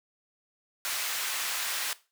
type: high-pass noise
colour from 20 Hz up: pink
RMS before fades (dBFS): -32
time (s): 0.85-1.93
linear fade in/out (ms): 0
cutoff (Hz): 1400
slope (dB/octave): 12
effects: noise-tail reverb RT60 0.3 s tail -18 dB re dry